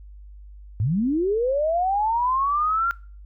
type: linear sweep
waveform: sine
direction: up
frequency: 92.5 to 1396.9 Hz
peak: -19 dBFS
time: 0.8-2.91 s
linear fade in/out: 0 ms
effects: noise-tail reverb RT60 0.4 s tail -23 dB re dry + added 50 Hz sine -40 dBFS peak until 3.25 s